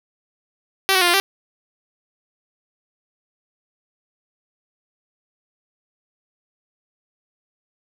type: tone with pitch steps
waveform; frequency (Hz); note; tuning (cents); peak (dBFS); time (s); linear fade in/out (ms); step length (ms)
5% pulse; 386.5 / 373.8 / 351.8 / 347.6 / 390.7; G4 / F#4 / F4 / F4 / G4; -24 / +18 / +13 / -8 / -6; -3; 0.89-1.2; 0; 62
effects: none